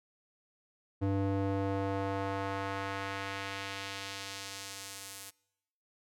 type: tone with band-pass filter sweep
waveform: square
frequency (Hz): 98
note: G2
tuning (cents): 0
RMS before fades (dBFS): -36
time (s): 1.01-5.31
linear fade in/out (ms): 20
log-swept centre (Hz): 280 to 11000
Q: 0.83
effects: noise-tail reverb RT60 0.9 s tail -25 dB re dry